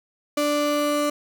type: tone pair together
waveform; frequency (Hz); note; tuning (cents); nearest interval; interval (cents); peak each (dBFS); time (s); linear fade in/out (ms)
35% pulse; 293.6 / 587.3; D4 / D5; 0 / 0; octave; 1200; -22; 0.37-1.1; 5
effects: none